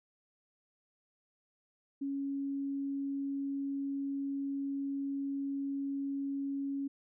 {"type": "tone", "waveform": "sine", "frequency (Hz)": 277.2, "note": "C#4", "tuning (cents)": 0, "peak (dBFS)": -33, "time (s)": [2.01, 6.88], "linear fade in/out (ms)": 10, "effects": []}